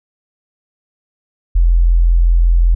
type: tone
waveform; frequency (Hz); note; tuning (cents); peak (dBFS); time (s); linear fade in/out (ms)
sine; 42.64; F1; -41; -7; 1.55-2.75; 10
effects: none